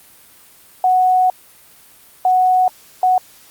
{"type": "tone bursts at uneven times", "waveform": "sine", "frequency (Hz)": 739, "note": "F#5", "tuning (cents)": -2, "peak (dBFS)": -10, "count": 3, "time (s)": [[0.84, 1.3], [2.25, 2.68], [3.03, 3.18]], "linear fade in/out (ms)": 2, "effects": ["white hiss -46 dBFS RMS until 3.5 s", "Opus 32 kbps"]}